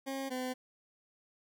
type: tone pair in turn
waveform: 20% pulse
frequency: 270 / 254.8 Hz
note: C#4 / C4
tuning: -45 / -46 cents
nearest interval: minor second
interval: 101 cents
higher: first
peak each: -31 / -30 dBFS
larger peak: second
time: 0.06-0.3 / 0.3-0.54 s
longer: neither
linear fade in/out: 20 ms
effects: none